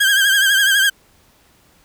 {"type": "tone with vibrato", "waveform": "30% pulse", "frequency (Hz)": 1600, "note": "G6", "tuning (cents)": 35, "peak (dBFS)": -9, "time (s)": [0, 0.9], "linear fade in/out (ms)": 10, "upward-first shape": "triangle", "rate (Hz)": 12, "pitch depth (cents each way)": 78, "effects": ["pink hiss -54 dBFS RMS until 1.84 s"]}